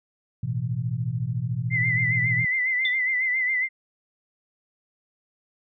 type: chord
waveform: sine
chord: A suspended second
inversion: none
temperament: just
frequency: 110 / 123.75 / 165 Hz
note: A2 / B2 / E3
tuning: 0 / +4 / +2 cents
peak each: -31 / -26 / -32 dBFS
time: 0.43-2.45 s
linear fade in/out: 5 ms
type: tone with vibrato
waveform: sine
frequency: 2038 Hz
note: C7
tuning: 46 cents flat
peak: -21 dBFS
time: 1.7-3.69 s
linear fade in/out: 50 ms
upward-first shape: sine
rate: 7.3 Hz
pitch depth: 59 cents each way
type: tone with exponential decay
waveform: sine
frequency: 3541 Hz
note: A7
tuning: 10 cents sharp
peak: -21 dBFS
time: 2.85-2.98 s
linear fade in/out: 2 ms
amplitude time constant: 27 ms
effects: none